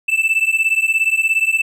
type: beating tone pair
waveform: triangle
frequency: 2637 / 2654 Hz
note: E7 / E7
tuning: 0 / +11 cents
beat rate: 17 Hz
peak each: -15 dBFS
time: 0.08-1.62 s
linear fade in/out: 10 ms
effects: none